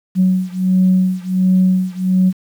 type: beating tone pair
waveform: sine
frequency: 185 / 186.4 Hz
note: F#3 / F#3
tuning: 0 / +13 cents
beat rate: 1.4 Hz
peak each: -13 / -14 dBFS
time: 0.15-2.33 s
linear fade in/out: 50 ms
effects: tanh soft clip ceiling -4 dBFS + 7-bit